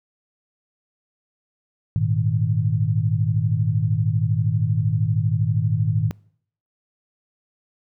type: chord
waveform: sine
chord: Ab suspended second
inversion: none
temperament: equal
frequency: 103.83 / 116.54 / 155.56 Hz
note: Ab2 / Bb2 / Eb3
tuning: 0 / 0 / 0 cents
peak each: -22 / -22 / -23 dBFS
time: 1.96-6.11 s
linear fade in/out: 0 ms
effects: noise-tail reverb RT60 0.6 s tail -25 dB re dry